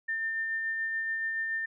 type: tone with tremolo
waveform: sine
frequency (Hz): 1800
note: A6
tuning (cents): +39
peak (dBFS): -28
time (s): 0.08-1.66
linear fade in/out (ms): 10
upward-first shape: sine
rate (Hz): 7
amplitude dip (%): 25
effects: none